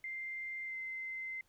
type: tone with pitch glide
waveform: sine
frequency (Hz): 2093 to 2070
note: C7 to C7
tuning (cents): 0 to -19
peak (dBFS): -39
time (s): 0.04-1.41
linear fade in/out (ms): 2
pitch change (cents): -19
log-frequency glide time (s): 0.64-0.76
effects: pink hiss -73 dBFS RMS until 1.48 s